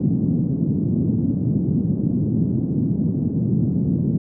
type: band-pass noise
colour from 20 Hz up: white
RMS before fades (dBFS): -20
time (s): 0-4.18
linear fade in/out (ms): 5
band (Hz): 110 to 240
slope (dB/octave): 24
effects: none